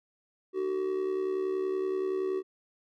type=tone with amplitude modulation; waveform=triangle; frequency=377.9 Hz; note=F#4; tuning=37 cents sharp; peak=-23 dBFS; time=0.53-2.43 s; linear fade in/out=50 ms; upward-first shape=sine; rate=70.6 Hz; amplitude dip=65%; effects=none